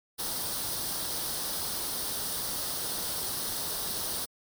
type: noise with comb filter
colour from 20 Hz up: white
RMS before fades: -33 dBFS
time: 0.18-4.26 s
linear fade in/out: 20 ms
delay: 0.21 ms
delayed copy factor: +0.65
effects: MP3 96 kbps